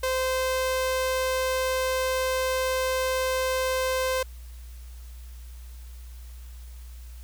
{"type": "tone", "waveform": "sawtooth", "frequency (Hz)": 518, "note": "C5", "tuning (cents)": -17, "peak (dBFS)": -20, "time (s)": [0.03, 4.23], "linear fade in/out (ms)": 5, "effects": ["added 60 Hz sine -39 dBFS peak until 7.23 s", "white hiss -55 dBFS RMS until 7.23 s"]}